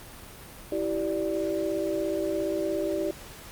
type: tone cluster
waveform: sine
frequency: 328.8 / 385.9 / 588 Hz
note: E4 / G4 / D5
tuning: -4 / -27 / +2 cents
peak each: -30 dBFS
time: 0.72-3.11 s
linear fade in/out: 2 ms
effects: pink hiss -45 dBFS RMS until 3.51 s + Opus 32 kbps